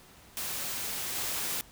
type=noise with level steps; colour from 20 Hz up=white; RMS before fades=-35 / -33 dBFS; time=0.37-1.61 s; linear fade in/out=0 ms; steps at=1.15 s; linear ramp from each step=10 ms; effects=pink hiss -55 dBFS RMS until 1.71 s